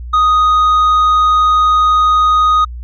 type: tone with tanh clipping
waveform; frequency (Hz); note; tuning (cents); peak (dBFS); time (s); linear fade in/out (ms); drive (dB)
sine; 1246; D#6; +2; -8; 0.13-2.65; 10; 4
effects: added 60 Hz sine -23 dBFS peak until 2.83 s + MP3 96 kbps